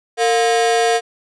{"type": "ring-modulated tone", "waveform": "45% pulse", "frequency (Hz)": 583, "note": "D5", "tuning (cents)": -13, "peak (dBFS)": -10, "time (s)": [0.17, 1.01], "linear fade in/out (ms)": 50, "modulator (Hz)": 126, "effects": ["resampled to 22050 Hz"]}